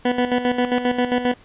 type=tone with tremolo; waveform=20% pulse; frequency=246.9 Hz; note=B3; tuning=in tune; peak=-11 dBFS; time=0.05-1.34 s; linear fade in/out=5 ms; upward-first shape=square; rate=7.5 Hz; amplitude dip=65%; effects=pink hiss -50 dBFS RMS until 1.44 s + resampled to 8000 Hz